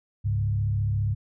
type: tone with frequency modulation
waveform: sine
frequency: 102.9 Hz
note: G#2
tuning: 16 cents flat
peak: -22 dBFS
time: 0.24-1.15 s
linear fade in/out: 20 ms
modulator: 34.7 Hz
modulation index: 0.69
effects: none